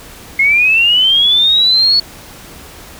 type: linear sweep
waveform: sine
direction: up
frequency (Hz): 2137 to 4435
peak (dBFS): -7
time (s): 0.39-2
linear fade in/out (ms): 5
effects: pink hiss -35 dBFS RMS until 2.99 s